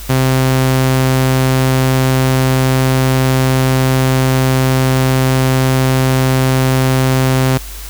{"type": "tone", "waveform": "sawtooth", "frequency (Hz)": 130.81, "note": "C3", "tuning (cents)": 0, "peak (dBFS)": -6, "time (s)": [0.09, 7.58], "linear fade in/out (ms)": 10, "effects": ["added 50 Hz sine -27 dBFS peak until 7.89 s", "white hiss -32 dBFS RMS until 7.89 s"]}